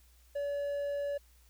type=tone; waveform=triangle; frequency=571 Hz; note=D5; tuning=49 cents flat; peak=-30 dBFS; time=0.35-1.18 s; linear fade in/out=10 ms; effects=added 60 Hz sine -60 dBFS peak until 1.49 s + white hiss -67 dBFS RMS until 1.49 s